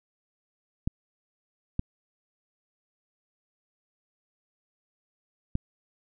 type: clicks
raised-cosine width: 5 ms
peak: -14 dBFS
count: 3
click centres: 0.875 / 1.794 / 5.554 s
effects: none